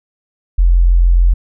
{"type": "tone", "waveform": "sine", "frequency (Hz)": 43.49, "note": "F1", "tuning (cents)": -6, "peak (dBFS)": -6, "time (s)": [0.58, 1.34], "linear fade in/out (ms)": 10, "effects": []}